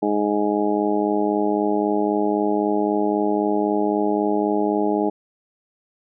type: harmonic tone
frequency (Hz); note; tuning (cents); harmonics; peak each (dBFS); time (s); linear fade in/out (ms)
103.83; G#2; 0; 2 / 3 / 4 / 5 / 6 / 7 / 8; -26 / -22 / -23 / -35 / -27 / -32 / -26; 0.02-5.1; 10
effects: none